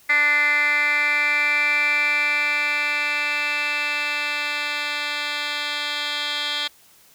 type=tone with band-pass filter sweep; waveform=10% pulse; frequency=293.7 Hz; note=D4; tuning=in tune; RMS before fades=-22 dBFS; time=0.09-6.68 s; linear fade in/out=10 ms; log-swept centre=2100 to 3200 Hz; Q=10; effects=white hiss -53 dBFS RMS until 7.14 s